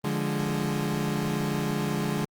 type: chord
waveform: 30% pulse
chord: D diminished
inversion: none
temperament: equal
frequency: 146.83 / 174.61 / 207.7 Hz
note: D3 / F3 / Ab3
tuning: 0 / 0 / 0 cents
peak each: -27 / -30 / -27 dBFS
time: 0.04-2.25 s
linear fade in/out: 5 ms
effects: Opus 32 kbps